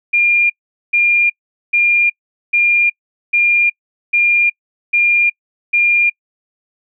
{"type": "tone bursts", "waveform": "sine", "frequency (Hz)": 2406, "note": "D7", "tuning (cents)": 41, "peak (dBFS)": -9, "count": 8, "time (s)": [0.13, 6.1], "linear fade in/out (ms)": 10, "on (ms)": 370, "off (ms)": 430, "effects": ["noise-tail reverb RT60 0.1 s tail -25 dB re dry"]}